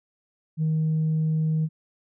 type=tone; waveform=sine; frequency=157.4 Hz; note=D#3; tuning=20 cents sharp; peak=-19 dBFS; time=0.57-1.69 s; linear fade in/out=50 ms; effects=tanh soft clip ceiling -18 dBFS